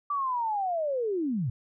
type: linear sweep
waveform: sine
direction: down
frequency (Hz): 1174.7 to 107.1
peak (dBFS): -26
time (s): 0.1-1.5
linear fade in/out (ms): 5
effects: none